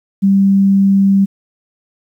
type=tone; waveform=sine; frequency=196 Hz; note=G3; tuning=in tune; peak=-7 dBFS; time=0.22-1.26 s; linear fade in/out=20 ms; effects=8-bit